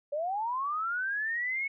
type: linear sweep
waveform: sine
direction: up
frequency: 560 to 2217 Hz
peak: -29 dBFS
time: 0.12-1.68 s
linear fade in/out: 10 ms
effects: none